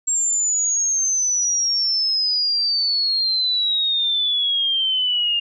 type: exponential sweep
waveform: sine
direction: down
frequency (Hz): 7520 to 2811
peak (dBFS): -17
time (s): 0.07-5.4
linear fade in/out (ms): 10
effects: none